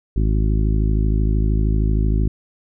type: harmonic tone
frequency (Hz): 53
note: G#1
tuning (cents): +36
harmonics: 1 / 2 / 3 / 4 / 5 / 6 / 7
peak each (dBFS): -16 / -22 / -26 / -28 / -30 / -32 / -33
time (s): 0.16-2.28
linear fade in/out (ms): 5
effects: none